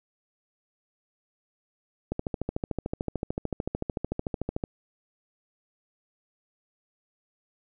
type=click train; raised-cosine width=2 ms; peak=-15 dBFS; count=35; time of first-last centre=2.12-4.639 s; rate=13.5 Hz; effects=none